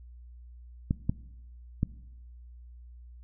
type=clicks; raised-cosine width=5 ms; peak=-13 dBFS; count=3; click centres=0.909 / 1.095 / 1.831 s; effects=noise-tail reverb RT60 1.0 s tail -20 dB re dry + added 60 Hz sine -46 dBFS peak until 3.23 s